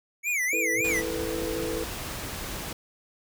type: tone with vibrato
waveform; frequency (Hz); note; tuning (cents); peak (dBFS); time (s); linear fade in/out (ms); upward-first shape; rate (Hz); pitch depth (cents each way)
square; 2198; C#7; -15; -25; 0.23-1.03; 50; sine; 3.6; 200
type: chord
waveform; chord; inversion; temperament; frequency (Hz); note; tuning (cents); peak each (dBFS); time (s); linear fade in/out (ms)
sine; E suspended fourth; none; equal; 329.6 / 440 / 493.9; E4 / A4 / B4; 0 / 0 / 0; -33; 0.53-1.84; 2
type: tone with exponential growth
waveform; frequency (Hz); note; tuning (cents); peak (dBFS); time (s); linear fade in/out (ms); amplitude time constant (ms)
sine; 115.1; A#2; -22; -34; 0.66-0.81; 0; 32
type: noise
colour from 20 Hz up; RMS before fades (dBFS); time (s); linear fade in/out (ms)
pink; -35; 0.84-2.73; 5
effects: none